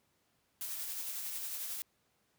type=noise with tremolo; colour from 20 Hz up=blue; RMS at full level=-39 dBFS; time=0.61-1.82 s; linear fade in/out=0 ms; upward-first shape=sine; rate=11 Hz; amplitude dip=30%; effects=pink hiss -75 dBFS RMS until 2.38 s + high-pass 80 Hz 12 dB/octave